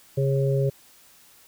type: harmonic tone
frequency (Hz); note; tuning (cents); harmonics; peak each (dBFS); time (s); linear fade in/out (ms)
136.4; C#3; -28; 1 / 3 / 4; -21 / -26 / -28; 0.17-0.7; 10
effects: white hiss -54 dBFS RMS until 1.47 s